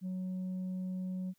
sine tone, 185 Hz, F#3, in tune, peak -32 dBFS, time 0.01-1.34 s, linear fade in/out 50 ms, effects tanh soft clip ceiling -34 dBFS + white hiss -75 dBFS RMS until 1.38 s

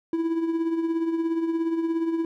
triangle tone with tremolo, 329.6 Hz, E4, in tune, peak -18 dBFS, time 0.13-2.25 s, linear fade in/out 2 ms, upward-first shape triangle, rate 17 Hz, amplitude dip 60%, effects none

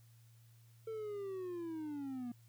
triangle linear sweep, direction down, 450.1 to 236 Hz, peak -38 dBFS, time 0.87-2.32 s, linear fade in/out 5 ms, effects added 115 Hz sine -60 dBFS peak until 2.48 s + white hiss -72 dBFS RMS until 2.48 s

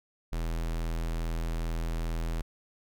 square tone, 41.2 Hz, E1, in tune, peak -30 dBFS, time 0.32-2.42 s, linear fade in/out 10 ms, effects none

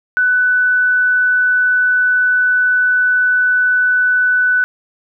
sine tone, 1494 Hz, F#6, 16 cents sharp, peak -10 dBFS, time 0.17-4.64 s, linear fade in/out 0 ms, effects none

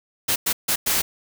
white noise bursts at uneven times, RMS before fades -21 dBFS, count 4, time 0.28-0.36 / 0.46-0.53 / 0.68-0.76 / 0.86-1.02 s, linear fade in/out 10 ms, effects none

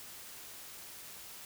silence, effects white hiss -49 dBFS RMS until 1.45 s

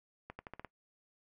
accelerating click train, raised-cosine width 0.5 ms, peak -29 dBFS, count 6, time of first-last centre 0.3-0.647 s, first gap 90 ms, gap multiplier 0.87, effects noise-tail reverb RT60 0.1 s tail -20 dB re dry

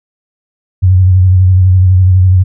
sine tone with vibrato, 92.5 Hz, F#2, in tune, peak -3 dBFS, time 0.82-2.44 s, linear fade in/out 20 ms, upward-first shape sine, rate 12 Hz, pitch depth 44 cents each way, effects none

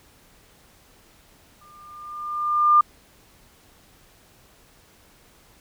sine tone with exponential growth, 1200 Hz, D6, 37 cents sharp, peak -10 dBFS, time 1.61-2.81 s, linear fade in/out 5 ms, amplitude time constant 260 ms, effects pink hiss -55 dBFS RMS until 5.6 s

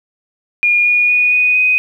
sine tone with pitch steps, 2427 / 2445 / 2464 / 2482 / 2501 Hz, D#7 / D#7 / D#7 / D#7 / D#7, -44 / -31 / -17 / -5 / +8 cents, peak -9 dBFS, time 0.63-1.78 s, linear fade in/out 0 ms, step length 230 ms, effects 8-bit

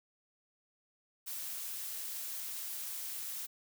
blue noise, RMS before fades -41 dBFS, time 1.26-3.47 s, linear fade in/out 20 ms, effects none

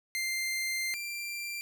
sawtooth tone pair in turn, 2093 / 2366 Hz, C7 / D7, 0 / +12 cents, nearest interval major second, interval 212 cents, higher second, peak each -27 / -32 dBFS, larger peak first, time 0.15-0.94 / 0.94-1.61 s, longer first, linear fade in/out 0 ms, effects none

